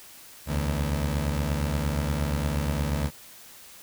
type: beating tone pair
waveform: 20% pulse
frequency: 72 / 80.5 Hz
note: D2 / E2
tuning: -34 / -41 cents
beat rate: 8.5 Hz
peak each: -21 / -26 dBFS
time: 0.46-3.11 s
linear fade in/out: 50 ms
effects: white hiss -48 dBFS RMS until 3.82 s